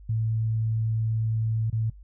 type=tone with dropouts; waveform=sine; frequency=111.4 Hz; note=A2; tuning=22 cents sharp; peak=-23 dBFS; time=0.09-1.9 s; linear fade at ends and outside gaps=5 ms; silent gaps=1.701-1.727 s; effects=noise-tail reverb RT60 0.1 s tail -22 dB re dry + added 50 Hz sine -44 dBFS peak until 2.03 s